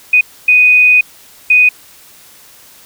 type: tone bursts at uneven times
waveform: sine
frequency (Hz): 2489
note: D#7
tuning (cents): 0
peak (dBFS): -4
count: 3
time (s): 0.13-0.21 / 0.48-1.01 / 1.5-1.69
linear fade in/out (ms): 5
effects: white hiss -41 dBFS RMS until 2.85 s